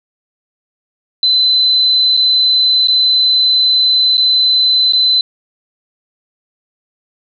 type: tone with dropouts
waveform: sine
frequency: 4035 Hz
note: B7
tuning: 36 cents sharp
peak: -8 dBFS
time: 1.23-5.21 s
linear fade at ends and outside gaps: 2 ms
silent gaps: 2.168-2.173 / 2.873-2.882 / 4.171-4.178 / 4.924-4.933 s
effects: none